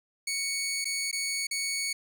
15% pulse tone with dropouts, 2228 Hz, C#7, 8 cents sharp, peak -22 dBFS, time 0.27-1.93 s, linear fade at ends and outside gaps 5 ms, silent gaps 0.845-0.853 / 1.114-1.127 / 1.47-1.51 s, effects none

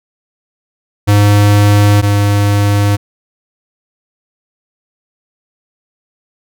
square tone pair in turn, 102.8 / 101.97 Hz, G#2 / G#2, -17 / -31 cents, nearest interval unison, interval 14 cents, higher first, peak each -6 / -9 dBFS, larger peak first, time 1.07-2.02 / 2.02-2.97 s, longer neither, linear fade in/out 20 ms, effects none

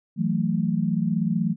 sine tone cluster, 164.2 / 184.9 / 220.7 Hz, E3 / F#3 / A3, -6 / -1 / +5 cents, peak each -25 dBFS, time 0.16-1.56 s, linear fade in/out 50 ms, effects none

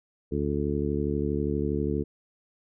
harmonic tone, 72.4 Hz, D2, 24 cents flat, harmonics 1 / 2 / 3 / 4 / 5 / 6, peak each -32 / -32 / -32 / -32 / -32 / -32 dBFS, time 0.31-2.04 s, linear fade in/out 20 ms, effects none

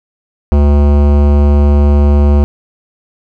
sine tone with hard clipping, 72.2 Hz, D2, 29 cents flat, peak -7 dBFS, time 0.52-2.44 s, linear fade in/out 0 ms, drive 18 dB, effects none

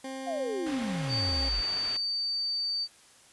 20% pulse tone with pitch glide, 265.4 to 270.8 Hz, C4 to C#4, +25 to -40 cents, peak -31 dBFS, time 0.04-1.49 s, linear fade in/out 5 ms, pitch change +35 cents, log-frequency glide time 0.86-1.1 s
sine exponential sweep, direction down, 740 to 44.07 Hz, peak -30 dBFS, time 0.26-1.62 s, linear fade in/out 20 ms
white low-pass noise, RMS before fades -42 dBFS, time 0.66-1.97 s, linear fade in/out 5 ms, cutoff 2800 Hz, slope 12 dB/octave
sine tone, 4599 Hz, D8, 37 cents flat, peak -28 dBFS, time 1.08-2.88 s, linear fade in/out 50 ms
effects white hiss -57 dBFS RMS until 3.32 s + resampled to 24000 Hz

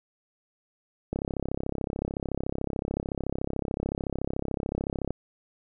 click train, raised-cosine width 2 ms, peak -16 dBFS, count 135, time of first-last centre 1.13-5.106 s, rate 33.7 Hz, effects none

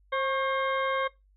harmonic tone with a mistuned harmonic, 532 Hz, C5, 29 cents sharp, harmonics 1 / 2 / 3 / 4 / 6 / 7, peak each -29 / -30 / -35 / -35 / -41 / -44 dBFS, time 0.12-1.08 s, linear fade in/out 10 ms, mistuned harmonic 2, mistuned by +46 cents, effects noise-tail reverb RT60 0.2 s tail -20 dB re dry + added 49 Hz sine -59 dBFS peak until 1.36 s

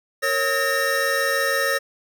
square tone cluster, 462.8 / 549 / 1276 / 1832 Hz, A#4 / C#5 / D#6 / A#6, -13 / -17 / +43 / -31 cents, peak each -30 / -25 / -28 / -23 dBFS, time 0.22-1.79 s, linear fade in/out 20 ms, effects none

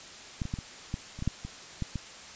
clicks, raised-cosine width 5 ms, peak -18 / -23 / -19 / -25 / -19 / -29 / -21 / -14 / -25 / -18 / -20 dBFS, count 11, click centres 0.418 / 0.454 / 0.539 / 0.588 / 0.941 / 1.19 / 1.224 / 1.276 / 1.45 / 1.823 / 1.957 s, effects white hiss -46 dBFS RMS until 2.35 s + resampled to 16000 Hz

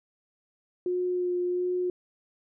sine tone with vibrato, 358.8 Hz, F4, 47 cents sharp, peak -25 dBFS, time 0.86-1.9 s, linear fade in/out 2 ms, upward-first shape sine, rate 1.4 Hz, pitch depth 13 cents each way, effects none

